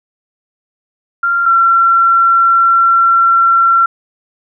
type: tone pair in turn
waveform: sine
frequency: 1386 / 1359.8 Hz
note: F6 / F6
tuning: -14 / -47 cents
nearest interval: unison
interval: 33 cents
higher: first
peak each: -10 / -6 dBFS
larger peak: second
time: 1.23-1.46 / 1.46-3.86 s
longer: second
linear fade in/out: 5 ms
effects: none